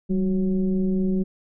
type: tone with frequency modulation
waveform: sine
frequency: 191.2 Hz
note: G3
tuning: 43 cents flat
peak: -19 dBFS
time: 0.09-1.24 s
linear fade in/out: 20 ms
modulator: 179 Hz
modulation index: 0.76
effects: none